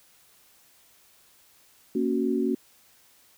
sine chord, F# major, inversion first, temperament equal, 233.1 / 277.2 / 370 Hz, A#3 / C#4 / F#4, 0 / 0 / 0 cents, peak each -27 dBFS, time 1.95-2.55 s, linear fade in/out 5 ms, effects white hiss -59 dBFS RMS until 3.37 s

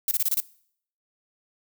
violet noise bursts, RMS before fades -23 dBFS, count 6, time 0.08-0.402 s, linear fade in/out 2 ms, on 32 ms, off 26 ms, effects noise-tail reverb RT60 0.6 s tail -21 dB re dry

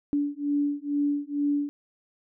sine beating tone pair, 287.5 / 289.7 Hz, D4 / D4, -37 / -24 cents, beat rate 2.2 Hz, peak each -27 dBFS, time 0.13-1.69 s, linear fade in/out 0 ms, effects none

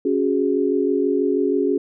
sine chord, C# suspended fourth, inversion none, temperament just, 277.2 / 369.6 / 415.8 Hz, C#4 / F#4 / G#4, 0 / -2 / +2 cents, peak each -21 dBFS, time 0.05-1.78 s, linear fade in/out 5 ms, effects none

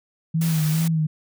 sine tone with vibrato, 159.1 Hz, D#3, 39 cents sharp, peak -18 dBFS, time 0.34-1.07 s, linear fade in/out 10 ms, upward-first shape sine, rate 2.4 Hz, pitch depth 58 cents each way
white noise, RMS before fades -32 dBFS, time 0.41-0.88 s, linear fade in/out 5 ms
effects none

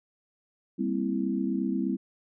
sine chord, C dominant seventh, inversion second, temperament equal with one note detuned, 198.28 / 233.1 / 261.6 / 329.6 Hz, G3 / Bb3 / C4 / E4, +20 / 0 / 0 / 0 cents, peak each -30 / -34 / -30 / -32 dBFS, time 0.78-1.97 s, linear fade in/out 20 ms, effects none

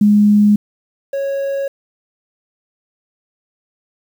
sine / triangle tone pair in turn, 207.7 / 551.6 Hz, G#3 / C#5, 0 / -9 cents, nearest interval octave + perfect fourth, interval 1691 cents, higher second, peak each -7 / -15 dBFS, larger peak first, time 0.01-0.56 / 1.13-1.68 s, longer neither, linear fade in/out 5 ms, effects 7-bit

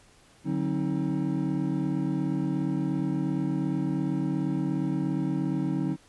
triangle tone cluster, 147.6 / 184.8 / 267.5 / 315.9 Hz, D3 / F#3 / C4 / D#4, +9 / -2 / +38 / +26 cents, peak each -29 dBFS, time 0.44-5.97 s, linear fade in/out 50 ms, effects pink hiss -58 dBFS RMS until 6.08 s + resampled to 24000 Hz

